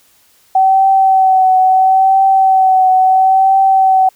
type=tone with vibrato; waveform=sine; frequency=761 Hz; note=F#5; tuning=48 cents sharp; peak=-6 dBFS; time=0.55-4.09 s; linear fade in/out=5 ms; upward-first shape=triangle; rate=0.74 Hz; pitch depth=31 cents each way; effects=white hiss -51 dBFS RMS until 4.15 s